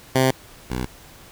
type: tone pair in turn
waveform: 10% pulse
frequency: 130.81 / 62.76 Hz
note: C3 / B1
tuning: 0 / +28 cents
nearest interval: octave + minor second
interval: 1272 cents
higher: first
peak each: -7 / -16 dBFS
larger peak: first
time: 0.15-0.31 / 0.7-0.86 s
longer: neither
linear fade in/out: 5 ms
effects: pink hiss -46 dBFS RMS until 1.31 s